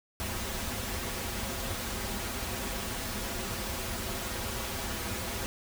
pink noise with comb filter, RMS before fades -35 dBFS, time 0.2-5.46 s, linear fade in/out 0 ms, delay 6.7 ms, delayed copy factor -0.65, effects none

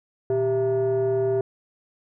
sine tone with frequency modulation, 391.7 Hz, G4, 1 cent flat, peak -18 dBFS, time 0.3-1.41 s, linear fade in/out 2 ms, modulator 273 Hz, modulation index 0.6, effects tanh soft clip ceiling -17 dBFS

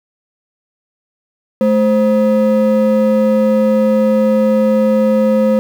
triangle ring-modulated tone, 370 Hz, F#4, in tune, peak -4 dBFS, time 1.61-5.59 s, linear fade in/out 0 ms, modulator 154 Hz, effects 7-bit

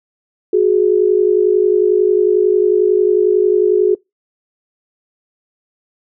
sine tone pair together, 367.6 / 418.7 Hz, F#4 / G#4, -11 / +14 cents, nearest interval major second, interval 225 cents, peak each -12 dBFS, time 0.53-3.95 s, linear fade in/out 5 ms, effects noise-tail reverb RT60 0.2 s tail -26 dB re dry

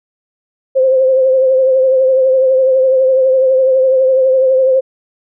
sine tone with vibrato, 523.3 Hz, C5, in tune, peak -7 dBFS, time 0.75-4.81 s, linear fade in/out 20 ms, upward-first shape triangle, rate 12 Hz, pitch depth 43 cents each way, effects none

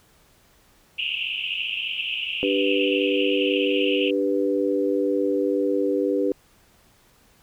pink band-pass noise, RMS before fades -28 dBFS, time 0.98-4.11 s, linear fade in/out 10 ms, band 2600 to 3000 Hz, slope 96 dB/octave
sine chord, G major, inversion second, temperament equal, 293.7 / 392 / 493.9 Hz, D4 / G4 / B4, 0 / 0 / 0 cents, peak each -24 dBFS, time 2.43-6.32 s, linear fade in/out 0 ms
effects pink hiss -58 dBFS RMS until 7.42 s

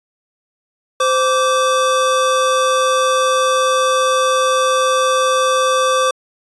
square tone pair together, 518 / 1163.5 Hz, C5 / D6, -17 / -17 cents, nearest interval octave + major second, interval 1400 cents, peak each -16 dBFS, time 1-6.11 s, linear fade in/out 5 ms, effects resampled to 22050 Hz

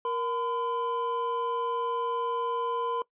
triangle tone pair together, 470 / 1013 Hz, A#4 / B5, +14 / +44 cents, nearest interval octave + minor second, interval 1330 cents, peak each -29 / -28 dBFS, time 0.05-3.02 s, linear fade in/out 2 ms, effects noise-tail reverb RT60 0.1 s tail -21 dB re dry + resampled to 8000 Hz

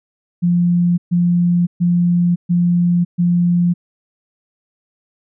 sine tone bursts, 174.61 Hz, F3, in tune, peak -11 dBFS, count 5, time 0.42-3.74 s, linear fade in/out 20 ms, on 560 ms, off 130 ms, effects none

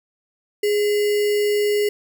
sine tone with sample-and-hold, 415.3 Hz, G#4, in tune, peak -16 dBFS, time 0.63-1.89 s, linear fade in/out 5 ms, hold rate 2450 Hz, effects none

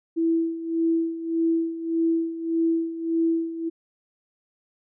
sine tone with tremolo, 329.6 Hz, E4, in tune, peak -18 dBFS, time 0.16-3.7 s, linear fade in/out 20 ms, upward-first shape sine, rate 1.7 Hz, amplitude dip 75%, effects none

